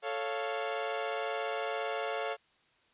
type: chord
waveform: sawtooth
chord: A augmented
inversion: none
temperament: equal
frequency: 440 / 554.4 / 698.5 Hz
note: A4 / C#5 / E#5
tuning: 0 / 0 / 0 cents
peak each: -33 dBFS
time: 0.02-2.37 s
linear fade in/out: 50 ms
effects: white hiss -68 dBFS RMS until 2.93 s + resampled to 8000 Hz